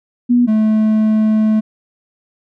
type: tone pair in turn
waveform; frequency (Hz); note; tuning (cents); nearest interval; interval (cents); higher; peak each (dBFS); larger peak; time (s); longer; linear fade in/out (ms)
sine / triangle; 243.2 / 216.7; B3 / A3; -26 / -26; major second; 200; first; -8; neither; 0.29-0.47 / 0.47-1.61; second; 20
effects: none